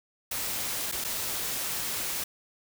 white noise with dropouts, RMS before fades -32 dBFS, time 0.31-2.24 s, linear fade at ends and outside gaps 5 ms, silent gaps 0.916-0.922 / 1.042-1.046 s, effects none

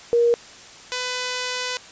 sine / 5% pulse tone pair in turn, 472.4 / 500.6 Hz, A#4 / B4, +23 / +23 cents, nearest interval minor second, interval 100 cents, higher second, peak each -14 / -13 dBFS, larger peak second, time 0.13-0.34 / 0.92-1.77 s, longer second, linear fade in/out 0 ms, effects white hiss -43 dBFS RMS until 1.91 s + resampled to 16000 Hz

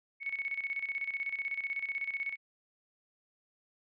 sine tone with tremolo, 2213 Hz, C#7, 3 cents flat, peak -31 dBFS, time 0.2-2.37 s, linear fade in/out 50 ms, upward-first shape square, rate 16 Hz, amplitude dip 70%, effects resampled to 11025 Hz

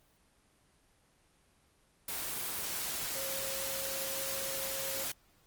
sine tone in noise, 540 Hz, C#5, 45 cents flat, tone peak -42 dBFS, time 3.15-5.04 s, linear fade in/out 5 ms, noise white, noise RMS -37 dBFS, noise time 2.08-5.12 s, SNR -8 dB, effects pink hiss -68 dBFS RMS until 5.46 s + Opus 24 kbps

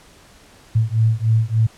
sine beating tone pair, 110 / 113.4 Hz, A2 / A#2, 0 / -47 cents, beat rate 3.4 Hz, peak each -17 dBFS, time 0.75-1.67 s, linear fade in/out 10 ms, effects pink hiss -48 dBFS RMS until 1.77 s + low-pass 10000 Hz 12 dB/octave

